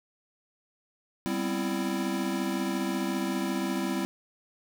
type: chord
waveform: square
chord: C major seventh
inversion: second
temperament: equal with one note detuned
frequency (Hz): 196 / 246.9 / 261.6 / 333.3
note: G3 / B3 / C4 / E4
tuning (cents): 0 / 0 / 0 / +19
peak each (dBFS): -33 / -39 / -34 / -33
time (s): 1.26-4.05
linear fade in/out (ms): 0
effects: none